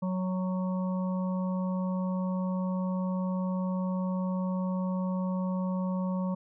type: harmonic tone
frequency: 185 Hz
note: F#3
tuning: in tune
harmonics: 1 / 3 / 5 / 6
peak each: -28 / -38 / -42 / -44 dBFS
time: 0.02-6.35 s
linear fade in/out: 10 ms
effects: none